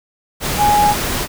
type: tone in noise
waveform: sine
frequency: 830.6 Hz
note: G#5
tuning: in tune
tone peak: -10 dBFS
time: 0.57-0.95 s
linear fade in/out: 50 ms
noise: pink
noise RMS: -20 dBFS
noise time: 0.4-1.28 s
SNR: +7 dB
effects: none